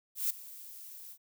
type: noise with ADSR envelope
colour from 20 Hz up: violet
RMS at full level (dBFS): -29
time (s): 0.15-1.18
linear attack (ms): 150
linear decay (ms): 9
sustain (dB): -19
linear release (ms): 66
effects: none